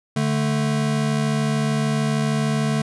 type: tone pair together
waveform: square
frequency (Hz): 146.83 / 220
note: D3 / A3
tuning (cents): 0 / 0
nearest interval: perfect fifth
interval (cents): 700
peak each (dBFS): -22 / -23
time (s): 0.16-2.82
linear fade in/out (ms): 5
effects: resampled to 24000 Hz